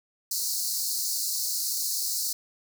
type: high-pass noise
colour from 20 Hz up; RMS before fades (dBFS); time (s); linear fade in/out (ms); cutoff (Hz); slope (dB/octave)
pink; -29; 0.31-2.33; 5; 4200; 96
effects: none